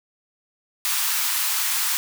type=high-pass noise; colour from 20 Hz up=white; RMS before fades=-23 dBFS; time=0.85-1.97 s; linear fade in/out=0 ms; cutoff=850 Hz; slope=48 dB/octave; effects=none